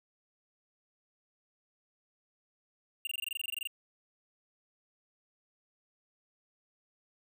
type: tone bursts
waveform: square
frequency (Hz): 2794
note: F7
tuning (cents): 0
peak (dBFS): -34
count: 15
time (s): 3.05-3.673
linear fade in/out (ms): 2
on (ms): 21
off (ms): 22
effects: none